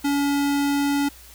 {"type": "tone", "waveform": "square", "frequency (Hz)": 283.7, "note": "C#4", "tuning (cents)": 40, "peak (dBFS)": -20, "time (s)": [0.04, 1.09], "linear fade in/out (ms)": 10, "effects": ["added 60 Hz sine -48 dBFS peak until 1.34 s", "white hiss -47 dBFS RMS until 1.34 s"]}